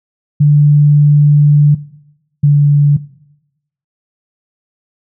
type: tone pair in turn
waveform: sine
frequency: 146.83 / 144.89 Hz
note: D3 / D3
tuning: 0 / -23 cents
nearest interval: unison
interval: 23 cents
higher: first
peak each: -4 dBFS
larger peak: neither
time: 0.4-1.75 / 2.43-2.97 s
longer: first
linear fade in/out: 10 ms
effects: noise-tail reverb RT60 0.9 s tail -19 dB re dry